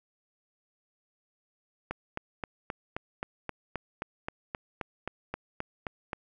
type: click train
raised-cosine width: 0.5 ms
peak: -18 dBFS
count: 17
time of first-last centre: 1.91-6.132 s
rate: 3.79 Hz
effects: none